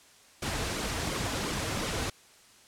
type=noise with flanger; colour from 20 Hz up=pink; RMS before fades=-32 dBFS; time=0.42-2.1 s; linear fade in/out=5 ms; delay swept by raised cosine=1.1 to 5.6 ms; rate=2.8 Hz; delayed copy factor=-0.55; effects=white hiss -57 dBFS RMS until 2.67 s + low-pass 9000 Hz 12 dB/octave